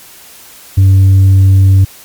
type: tone with tanh clipping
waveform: triangle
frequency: 96.1 Hz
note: G2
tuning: 34 cents flat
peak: -3 dBFS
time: 0.77-1.85 s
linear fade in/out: 10 ms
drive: 7 dB
effects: white hiss -36 dBFS RMS until 2.04 s + MP3 96 kbps